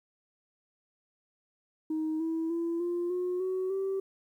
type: tone with pitch steps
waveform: sine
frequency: 314 / 325.1 / 336.5 / 348.4 / 360.7 / 373.4 / 386.6 Hz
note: D#4 / E4 / E4 / F4 / F#4 / F#4 / G4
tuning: +16 / -24 / +36 / -4 / -44 / +16 / -24 cents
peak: -27 dBFS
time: 1.9-4 s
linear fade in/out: 5 ms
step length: 300 ms
effects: tanh soft clip ceiling -26 dBFS + 11-bit